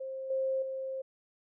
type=tone with level steps; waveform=sine; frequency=530 Hz; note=C5; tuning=22 cents sharp; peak=-36 / -28 / -34 dBFS; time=0-1.02 s; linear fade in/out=10 ms; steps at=0.3 / 0.62 s; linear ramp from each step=5 ms; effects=none